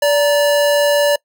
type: tone pair together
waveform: square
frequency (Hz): 580.4 / 932.3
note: D5 / A#5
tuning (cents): -21 / 0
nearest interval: minor sixth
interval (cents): 821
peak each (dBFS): -12 / -24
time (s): 0.02-1.16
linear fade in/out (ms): 5
effects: noise-tail reverb RT60 0.1 s tail -24 dB re dry